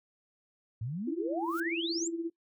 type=exponential sweep; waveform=sine; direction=up; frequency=103.83 to 7620 Hz; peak=-33 dBFS; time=0.81-2.08 s; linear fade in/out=5 ms
type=tone with tremolo; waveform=sine; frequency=333.8 Hz; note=E4; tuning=22 cents sharp; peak=-29 dBFS; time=1.07-2.3 s; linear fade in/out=10 ms; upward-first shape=sine; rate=17 Hz; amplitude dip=65%
type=noise with exponential growth; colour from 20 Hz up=blue; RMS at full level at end=-44 dBFS; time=1.38-1.6 s; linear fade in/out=2 ms; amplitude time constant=47 ms
effects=noise-tail reverb RT60 0.1 s tail -20 dB re dry